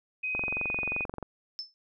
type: tone with pitch glide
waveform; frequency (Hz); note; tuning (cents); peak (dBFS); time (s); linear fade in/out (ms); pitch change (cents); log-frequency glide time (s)
sine; 2514 to 2489; D#7 to D#7; +17 to 0; -29; 0.23-1.05; 10; -17; 0.44-0.73
type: click train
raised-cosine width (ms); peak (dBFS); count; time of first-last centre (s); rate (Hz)
1; -22; 21; 0.35-1.227; 22.8
type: tone with exponential decay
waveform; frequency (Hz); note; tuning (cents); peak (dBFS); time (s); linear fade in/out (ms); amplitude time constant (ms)
sine; 5274; E8; 0; -30; 1.59-1.74; 0; 31
effects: none